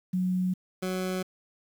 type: tone pair in turn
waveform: sine / 20% pulse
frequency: 183.4 / 185.32 Hz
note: F#3 / F#3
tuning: -15 / +3 cents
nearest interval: unison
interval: 18 cents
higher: second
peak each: -24 / -24 dBFS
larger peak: neither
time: 0.13-0.54 / 0.82-1.23 s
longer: neither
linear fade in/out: 10 ms
effects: 9-bit